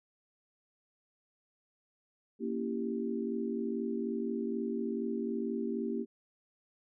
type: chord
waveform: sine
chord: A# diminished seventh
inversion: none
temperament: equal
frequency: 233.1 / 277.2 / 329.6 / 392 Hz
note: A#3 / C#4 / E4 / G4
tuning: 0 / 0 / 0 / 0 cents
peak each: -35 / -40 / -40 / -37 dBFS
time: 2.39-6.06 s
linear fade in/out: 50 ms
effects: none